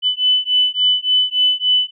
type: beating tone pair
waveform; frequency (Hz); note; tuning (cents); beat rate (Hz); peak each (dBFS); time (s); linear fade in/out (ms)
sine; 2998 / 3001.5; F#7 / F#7; +22 / +24; 3.5; -16; 0.02-1.91; 50
effects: none